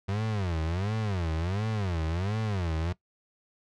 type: tone with vibrato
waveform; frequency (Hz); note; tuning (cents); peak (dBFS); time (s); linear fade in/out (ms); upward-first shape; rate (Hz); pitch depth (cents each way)
35% pulse; 93.7; F#2; +22; -26; 0.08-2.93; 10; sine; 1.4; 290
effects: noise-tail reverb RT60 0.1 s tail -19 dB re dry + low-pass 5000 Hz 12 dB/octave